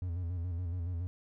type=tone with vibrato; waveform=triangle; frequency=87.31 Hz; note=F2; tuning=in tune; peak=-31 dBFS; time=0.02-1.07 s; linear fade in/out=0 ms; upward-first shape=square; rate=7.1 Hz; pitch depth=64 cents each way; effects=none